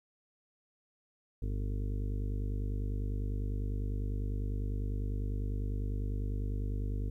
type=harmonic tone; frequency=50 Hz; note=G1; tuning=35 cents sharp; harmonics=1 / 2 / 3 / 4 / 5 / 6 / 7 / 8 / 9; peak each=-33 / -37 / -52 / -50 / -46 / -51 / -55 / -53 / -51 dBFS; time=1.42-7.1 s; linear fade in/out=5 ms; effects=12-bit